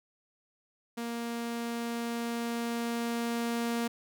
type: tone with level ramp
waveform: sawtooth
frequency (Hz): 234.2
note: A#3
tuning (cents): +8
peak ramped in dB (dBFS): -30 to -25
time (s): 0.97-3.88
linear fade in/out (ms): 10
effects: none